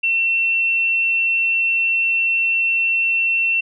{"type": "tone", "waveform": "sine", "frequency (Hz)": 2703, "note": "E7", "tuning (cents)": 43, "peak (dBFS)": -15, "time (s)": [0.03, 3.61], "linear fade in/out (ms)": 10, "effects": []}